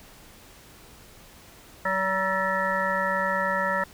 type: harmonic tone with a mistuned harmonic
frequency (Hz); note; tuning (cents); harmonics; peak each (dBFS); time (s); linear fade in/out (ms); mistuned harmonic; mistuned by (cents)
190; F#3; +46; 1 / 3 / 5 / 7 / 9 / 10; -35 / -29 / -29 / -29 / -29 / -32; 1.85-3.84; 5; 9; +42
effects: pink hiss -50 dBFS RMS until 3.93 s